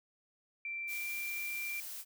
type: tone with pitch glide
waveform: sine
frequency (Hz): 2349 to 2365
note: D7 to D7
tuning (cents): 0 to +12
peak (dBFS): -37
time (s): 0.65-1.8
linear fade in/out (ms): 2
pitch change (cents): +12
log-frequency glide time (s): 0.96-1.05
type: noise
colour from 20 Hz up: blue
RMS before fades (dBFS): -44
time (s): 0.87-2.05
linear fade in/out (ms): 50
effects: none